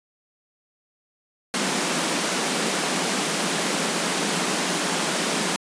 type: high-pass noise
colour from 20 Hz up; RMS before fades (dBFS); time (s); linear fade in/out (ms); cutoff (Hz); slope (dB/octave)
pink; -24; 1.54-5.56; 0; 160; 96
effects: resampled to 22050 Hz